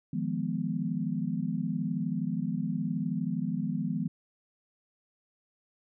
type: chord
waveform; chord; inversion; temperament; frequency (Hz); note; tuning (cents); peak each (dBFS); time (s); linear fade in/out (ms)
sine; F half-diminished seventh; third; equal; 155.56 / 174.61 / 207.7 / 246.9; Eb3 / F3 / Ab3 / Cb4; 0 / 0 / 0 / 0; -35 / -33 / -34 / -34; 0.13-4.08; 5
effects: none